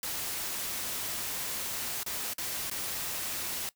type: noise with dropouts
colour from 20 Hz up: white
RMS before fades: -35 dBFS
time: 0.03-3.69 s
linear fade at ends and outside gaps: 1 ms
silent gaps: 2.032-2.063 / 2.335-2.382 / 2.699-2.713 s
effects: noise-tail reverb RT60 0.1 s tail -19 dB re dry